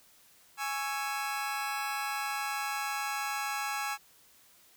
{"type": "chord", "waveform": "25% pulse", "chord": "C# minor", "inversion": "second", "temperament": "just", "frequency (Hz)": [831.5, 1108.7, 1330.5], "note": ["G#5", "C#6", "E6"], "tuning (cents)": [2, 0, 16], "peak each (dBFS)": [-31, -35, -34], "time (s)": [0.57, 3.98], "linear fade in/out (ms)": 50, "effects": ["white hiss -61 dBFS RMS until 4.76 s"]}